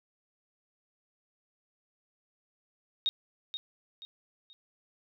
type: tone with echo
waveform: sine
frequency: 3729 Hz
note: A#7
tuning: in tune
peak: -25 dBFS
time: 3.06-3.09 s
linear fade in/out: 0 ms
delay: 480 ms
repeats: 3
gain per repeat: -9 dB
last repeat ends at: 4.53 s
effects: none